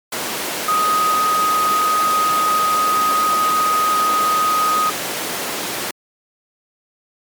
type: tone in noise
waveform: sine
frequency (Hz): 1251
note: D#6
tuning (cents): +9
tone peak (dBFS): -14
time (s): 0.68-4.9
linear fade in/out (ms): 5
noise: pink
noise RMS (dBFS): -22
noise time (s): 0.12-5.91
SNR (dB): +5
effects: high-pass 300 Hz 12 dB/octave + MP3 96 kbps